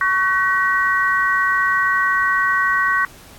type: tone cluster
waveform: sine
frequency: 1118 / 1514 / 1907 Hz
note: C#6 / F#6 / A#6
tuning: +14 / +39 / +39 cents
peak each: -19 dBFS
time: 0.01-3.05 s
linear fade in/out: 2 ms
effects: pink hiss -44 dBFS RMS until 3.38 s + AAC 64 kbps